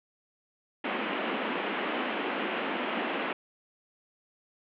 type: band-pass noise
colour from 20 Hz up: pink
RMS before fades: -32 dBFS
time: 0.84-3.33 s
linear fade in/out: 5 ms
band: 210 to 3100 Hz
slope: 48 dB/octave
effects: none